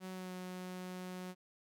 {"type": "tone with pitch glide", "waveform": "sawtooth", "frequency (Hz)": [186.3, 182.99], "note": ["F#3", "F#3"], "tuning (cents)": [12, -19], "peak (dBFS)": -39, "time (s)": [0, 1.35], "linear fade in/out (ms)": 50, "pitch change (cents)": -31, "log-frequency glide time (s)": [0.11, 0.33], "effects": []}